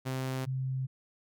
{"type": "tone pair in turn", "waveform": ["sawtooth", "sine"], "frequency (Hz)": [130.81, 131.28], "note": ["C3", "C3"], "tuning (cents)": [0, 6], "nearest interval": "unison", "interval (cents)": 6, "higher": "second", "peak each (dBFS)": [-28, -30], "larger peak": "first", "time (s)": [[0.05, 0.46], [0.46, 0.87]], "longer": "neither", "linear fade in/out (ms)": 20, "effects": []}